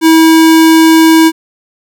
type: tone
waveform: square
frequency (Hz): 322.8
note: E4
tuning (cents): -36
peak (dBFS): -3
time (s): 0.01-1.32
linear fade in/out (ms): 50
effects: none